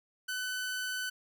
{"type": "tone", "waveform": "sawtooth", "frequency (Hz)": 1505, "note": "F#6", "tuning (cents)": 29, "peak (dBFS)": -30, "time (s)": [0.28, 1.1], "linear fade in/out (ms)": 10, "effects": []}